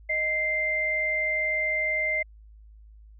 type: tone pair together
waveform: sine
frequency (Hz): 622.5 / 2089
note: D#5 / C7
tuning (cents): +1 / -3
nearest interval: octave + major sixth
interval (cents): 2096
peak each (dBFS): -32 / -24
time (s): 0.09-2.23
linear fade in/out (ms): 10
effects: added 53 Hz sine -47 dBFS peak until 3.19 s